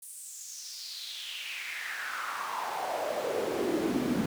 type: noise with high-pass filter sweep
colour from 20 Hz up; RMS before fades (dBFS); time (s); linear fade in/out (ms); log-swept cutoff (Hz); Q
brown; -34; 0.02-4.26; 5; 9800 to 210; 4.3
effects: none